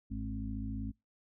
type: harmonic tone with a mistuned harmonic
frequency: 53.2 Hz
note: G#1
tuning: 42 cents sharp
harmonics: 1 / 2 / 4 / 5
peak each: -39 / -42 / -41 / -42 dBFS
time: 0.1-0.92 s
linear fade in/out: 20 ms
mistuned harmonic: 5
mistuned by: +15 cents
effects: noise-tail reverb RT60 0.2 s tail -25 dB re dry